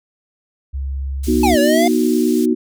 sine tone, 68 Hz, C#2, 33 cents flat, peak -20 dBFS, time 0.73-1.56 s, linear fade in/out 20 ms
pink band-pass noise, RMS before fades -34 dBFS, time 1.23-2.46 s, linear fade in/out 10 ms, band 5000 to 16000 Hz, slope 12 dB/octave
sine chord, B major, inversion none, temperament equal with one note detuned, 241.9 / 311.1 / 370 Hz, B3 / D#4 / F#4, -36 / 0 / 0 cents, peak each -16 / -17 / -18 dBFS, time 1.27-2.55 s, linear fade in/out 20 ms
square exponential two-way sweep, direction down then up, 880 to 558 to 711 Hz, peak -15 dBFS, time 1.43-1.88 s, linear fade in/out 5 ms, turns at 1.59 s
effects none

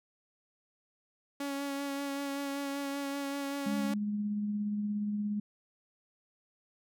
sawtooth tone with vibrato, 279.7 Hz, C#4, 16 cents sharp, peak -30 dBFS, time 1.4-3.94 s, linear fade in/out 5 ms, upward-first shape sine, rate 5.2 Hz, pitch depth 18 cents each way
sine tone with tremolo, 207.7 Hz, G#3, in tune, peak -29 dBFS, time 3.66-5.4 s, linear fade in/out 5 ms, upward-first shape triangle, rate 17 Hz, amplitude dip 30%
effects none

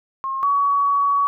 sine tone pair in turn, 1074 / 1128.3 Hz, C6 / C#6, +45 / +30 cents, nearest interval minor second, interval 85 cents, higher second, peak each -22 / -15 dBFS, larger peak second, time 0.24-0.43 / 0.43-1.27 s, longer second, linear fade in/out 0 ms, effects none

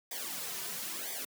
white noise with flanger, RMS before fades -39 dBFS, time 0.11-1.25 s, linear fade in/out 5 ms, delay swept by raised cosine 0.72 to 3.72 ms, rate 1 Hz, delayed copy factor -1, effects high-pass 150 Hz 12 dB/octave

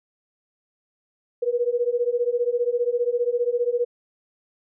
sine beating tone pair, 475 / 490 Hz, A#4 / B4, +33 / -14 cents, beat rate 15 Hz, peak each -23 dBFS, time 1.42-3.85 s, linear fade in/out 10 ms, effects none

